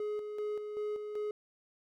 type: tone with tremolo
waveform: triangle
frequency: 420.6 Hz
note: G#4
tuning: 22 cents sharp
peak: -31 dBFS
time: 0-1.31 s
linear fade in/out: 2 ms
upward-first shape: square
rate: 2.6 Hz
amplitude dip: 45%
effects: none